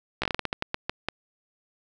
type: slowing click train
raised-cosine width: 0.3 ms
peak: -10 dBFS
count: 13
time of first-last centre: 0.22-1.086 s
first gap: 15 ms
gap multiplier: 1.26
effects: none